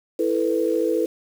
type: chord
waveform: sine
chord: E suspended fourth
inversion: none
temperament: equal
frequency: 329.6 / 440 / 493.9 Hz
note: E4 / A4 / B4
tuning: 0 / 0 / 0 cents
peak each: -23 dBFS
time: 0.19-1.06 s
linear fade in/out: 5 ms
effects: 7-bit